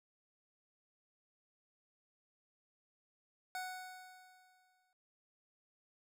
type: tone with exponential decay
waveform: 25% pulse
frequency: 740 Hz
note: F#5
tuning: in tune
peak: -35 dBFS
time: 3.55-4.93 s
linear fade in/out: 1 ms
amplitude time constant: 300 ms
effects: none